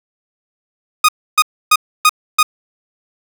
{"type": "tone bursts", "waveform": "sawtooth", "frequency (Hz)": 1240, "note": "D#6", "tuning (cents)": -6, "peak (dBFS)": -3, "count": 5, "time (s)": [1.04, 2.43], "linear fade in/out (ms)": 5, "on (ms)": 46, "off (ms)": 290, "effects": []}